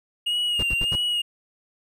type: tone with vibrato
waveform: triangle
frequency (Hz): 2846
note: F7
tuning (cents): +32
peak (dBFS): -20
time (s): 0.26-1.22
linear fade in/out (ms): 10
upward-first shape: sine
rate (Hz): 1.6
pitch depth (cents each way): 49
type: noise bursts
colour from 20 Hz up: brown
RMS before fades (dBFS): -28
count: 4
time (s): 0.59-0.957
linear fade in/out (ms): 5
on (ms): 40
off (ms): 69
effects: none